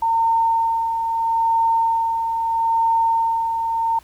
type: tone with tremolo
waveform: sine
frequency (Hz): 911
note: A#5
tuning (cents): -40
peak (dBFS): -14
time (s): 0.02-3.99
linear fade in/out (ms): 5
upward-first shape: sine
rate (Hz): 0.77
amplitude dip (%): 45
effects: added 60 Hz sine -49 dBFS peak until 4.03 s + pink hiss -51 dBFS RMS until 4.03 s